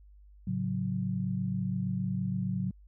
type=chord; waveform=sine; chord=F# minor; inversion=first; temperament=equal; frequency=110 / 138.59 / 185 Hz; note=A2 / C#3 / F#3; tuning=0 / 0 / 0 cents; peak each=-35 / -35 / -31 dBFS; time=0.47-2.71 s; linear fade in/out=5 ms; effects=added 50 Hz sine -52 dBFS peak until 2.87 s